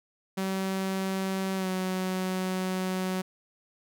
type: tone with pitch glide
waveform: sawtooth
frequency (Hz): 191.1 to 186.2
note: G3 to F#3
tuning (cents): -44 to +11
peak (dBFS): -24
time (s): 0.37-3.22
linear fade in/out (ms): 10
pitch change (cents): -45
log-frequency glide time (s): 1.56-1.68
effects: none